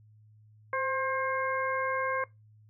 harmonic tone with a mistuned harmonic, 533 Hz, C5, 32 cents sharp, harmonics 1 / 2 / 3 / 4, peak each -33 / -31 / -35 / -37 dBFS, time 0.73-2.24 s, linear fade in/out 2 ms, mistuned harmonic 1, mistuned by -35 cents, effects noise-tail reverb RT60 0.2 s tail -21 dB re dry + added 107 Hz sine -55 dBFS peak until 2.69 s

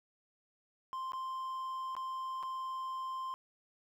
triangle tone with dropouts, 1046.5 Hz, C6, in tune, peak -35 dBFS, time 0.93-3.34 s, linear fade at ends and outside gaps 0 ms, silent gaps 1.12-1.133 / 1.952-1.966 / 2.428-2.433 s, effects none

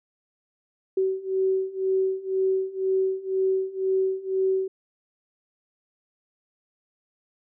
sine beating tone pair, 379.3 / 381.3 Hz, F#4 / G4, +43 / -48 cents, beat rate 2 Hz, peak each -26 / -24 dBFS, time 0.97-4.68 s, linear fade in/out 5 ms, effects none

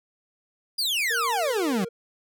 40% pulse exponential sweep, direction down, 4978 to 174.61 Hz, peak -22 dBFS, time 0.78-1.85 s, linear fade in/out 10 ms
triangle tone, 466.2 Hz, A#4, in tune, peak -31 dBFS, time 1.1-1.89 s, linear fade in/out 10 ms
effects none

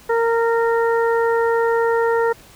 harmonic tone, 461.5 Hz, A#4, 17 cents flat, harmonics 1 / 2 / 3 / 4, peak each -16 / -22 / -26 / -28 dBFS, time 0.09-2.33 s, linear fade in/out 10 ms, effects pink hiss -46 dBFS RMS until 2.55 s

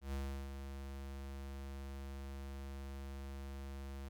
square tone with ADSR envelope, 68.5 Hz, C#2, 20 cents flat, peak -38 dBFS, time 0.01-4.09 s, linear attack 120 ms, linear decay 350 ms, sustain -7 dB, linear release 12 ms, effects none

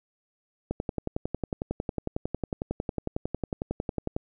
click train, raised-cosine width 2 ms, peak -15 dBFS, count 39, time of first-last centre 0.71-4.165 s, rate 11 Hz, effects none

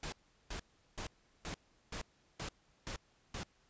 pink noise bursts, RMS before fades -42 dBFS, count 8, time 0.03-3.434 s, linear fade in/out 2 ms, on 93 ms, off 380 ms, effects pink hiss -71 dBFS RMS until 3.69 s + resampled to 16000 Hz

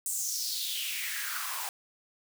white noise with high-pass filter sweep, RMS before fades -34 dBFS, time 0.06-1.69 s, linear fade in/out 0 ms, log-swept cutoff 8400 to 850 Hz, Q 4.2, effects none

